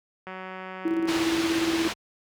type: click train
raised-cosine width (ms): 0.5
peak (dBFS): -23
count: 173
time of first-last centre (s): 0.27-1.19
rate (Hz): 187
type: tone with tremolo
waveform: sine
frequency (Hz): 329.6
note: E4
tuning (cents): 0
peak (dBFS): -21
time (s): 0.85-1.88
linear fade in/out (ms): 5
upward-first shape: square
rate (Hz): 17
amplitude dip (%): 45
type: low-pass noise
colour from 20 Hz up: white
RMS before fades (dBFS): -31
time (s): 1.07-1.94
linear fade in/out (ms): 20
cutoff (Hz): 3500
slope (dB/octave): 12
effects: high-pass 60 Hz 12 dB/octave